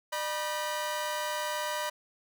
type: tone cluster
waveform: sawtooth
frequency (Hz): 603 / 973 / 1545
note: D5 / B5 / G6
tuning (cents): +46 / -26 / -26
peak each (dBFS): -31 / -30 / -37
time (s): 0.12-1.9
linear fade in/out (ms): 10
effects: none